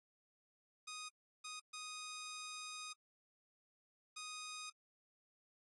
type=tone bursts at uneven times; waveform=10% pulse; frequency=1244.5 Hz; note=D#6; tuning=in tune; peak=-38 dBFS; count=4; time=0.87-1.09 / 1.44-1.6 / 1.73-2.93 / 4.16-4.7 s; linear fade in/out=10 ms; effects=AAC 32 kbps